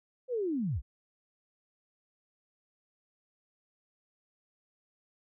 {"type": "linear sweep", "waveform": "sine", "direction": "down", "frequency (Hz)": [523.3, 42.24], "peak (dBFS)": -29, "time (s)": [0.28, 0.82], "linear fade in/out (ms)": 50, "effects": []}